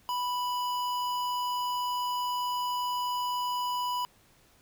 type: tone with notch filter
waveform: square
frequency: 987.8 Hz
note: B5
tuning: in tune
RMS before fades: -31 dBFS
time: 0.09-4.05 s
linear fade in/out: 0 ms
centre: 9100 Hz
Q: 1.4
effects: pink hiss -62 dBFS RMS until 4.61 s